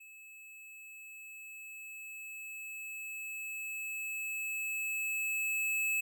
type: tone with level ramp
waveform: square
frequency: 2600 Hz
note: E7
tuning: 24 cents flat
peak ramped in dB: -52 to -30 dBFS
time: 0-6.01 s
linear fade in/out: 10 ms
effects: none